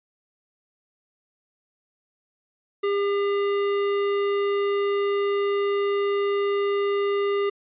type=tone with tanh clipping; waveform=sine; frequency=402.5 Hz; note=G4; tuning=46 cents sharp; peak=-23 dBFS; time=2.83-7.5 s; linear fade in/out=10 ms; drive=18 dB; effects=resampled to 8000 Hz